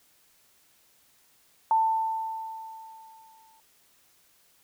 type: tone with exponential decay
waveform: sine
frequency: 890 Hz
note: A5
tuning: 20 cents sharp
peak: -18 dBFS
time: 1.71-3.6 s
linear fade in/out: 1 ms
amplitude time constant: 410 ms
effects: white hiss -63 dBFS RMS until 4.63 s